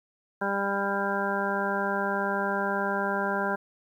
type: harmonic tone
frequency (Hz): 198.8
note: G3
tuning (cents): +25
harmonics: 1 / 2 / 3 / 4 / 5 / 7 / 8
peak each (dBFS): -33 / -33 / -33 / -33 / -33 / -33 / -33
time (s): 0.41-3.56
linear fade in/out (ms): 10
effects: 10-bit